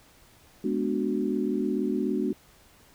sine chord, G# half-diminished seventh, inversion none, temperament equal with one note detuned, 209.7 / 246.9 / 293.7 / 370 Hz, G#3 / B3 / D4 / F#4, +17 / 0 / 0 / 0 cents, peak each -30 dBFS, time 0.64-2.33 s, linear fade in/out 5 ms, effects pink hiss -57 dBFS RMS until 2.94 s

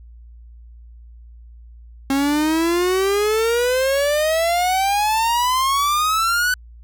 45% pulse exponential sweep, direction up, 269.4 to 1507 Hz, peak -16 dBFS, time 2.1-6.54 s, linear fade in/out 2 ms, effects added 58 Hz sine -39 dBFS peak until 6.83 s

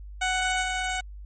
15% pulse tone with level steps, 743 Hz, F#5, 7 cents sharp, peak -17 / -20 dBFS, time 0.21-1.01 s, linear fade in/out 10 ms, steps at 0.62 s, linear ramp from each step 20 ms, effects added 50 Hz sine -38 dBFS peak until 1.25 s + MP3 32 kbps

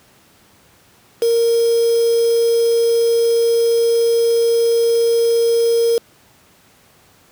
sine tone with quantisation, 464.3 Hz, A#4, 7 cents flat, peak -12 dBFS, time 1.22-5.98 s, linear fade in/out 2 ms, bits 4, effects pink hiss -51 dBFS RMS until 7.31 s + high-pass 80 Hz 12 dB/octave

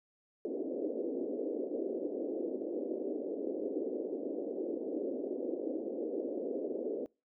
pink band-pass noise, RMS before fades -37 dBFS, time 0.45-7.06 s, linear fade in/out 0 ms, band 270 to 540 Hz, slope 48 dB/octave, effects noise-tail reverb RT60 0.3 s tail -26 dB re dry

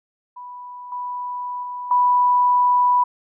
sine tone with level steps, 986 Hz, B5, 3 cents flat, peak -33 / -25 / -27 / -13 dBFS, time 0.36-3.04 s, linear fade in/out 10 ms, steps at 0.92 / 1.63 / 1.91 s, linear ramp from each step 2 ms, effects none

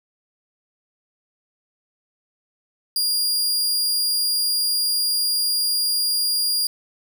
sawtooth tone, 4824 Hz, D8, 46 cents sharp, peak -16 dBFS, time 2.96-6.67 s, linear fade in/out 2 ms, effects none

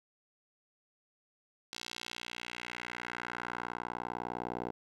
10% pulse tone with band-pass filter sweep, 59.9 Hz, A#1, 48 cents sharp, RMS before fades -41 dBFS, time 1.73-4.71 s, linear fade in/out 0 ms, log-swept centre 4400 to 590 Hz, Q 1.7, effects none

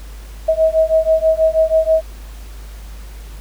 sine beating tone pair, 637 / 643.2 Hz, D#5 / E5, +41 / -43 cents, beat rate 6.2 Hz, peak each -14 dBFS, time 0.48-2.02 s, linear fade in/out 10 ms, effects added 51 Hz sine -30 dBFS peak until 3.4 s + pink hiss -43 dBFS RMS until 3.4 s

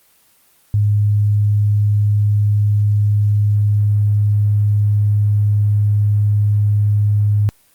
sine tone, 103.83 Hz, G#2, in tune, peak -11 dBFS, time 0.74-7.49 s, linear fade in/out 0 ms, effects white hiss -54 dBFS RMS until 7.74 s + Opus 24 kbps

